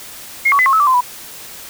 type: tone with pitch steps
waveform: sine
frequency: 2147 / 1125 / 2017 / 1082 / 1298 / 1165 / 1034 / 985 Hz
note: C7 / C#6 / B6 / C#6 / E6 / D6 / C6 / B5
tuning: +44 / +25 / +36 / -42 / -27 / -14 / -21 / -5 cents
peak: -9 dBFS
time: 0.45-1.01 s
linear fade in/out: 10 ms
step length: 70 ms
effects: white hiss -34 dBFS RMS until 1.69 s